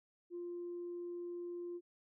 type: tone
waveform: sine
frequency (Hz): 349.2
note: F4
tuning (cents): 0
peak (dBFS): -40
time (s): 0.3-1.81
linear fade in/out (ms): 50
effects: tanh soft clip ceiling -37 dBFS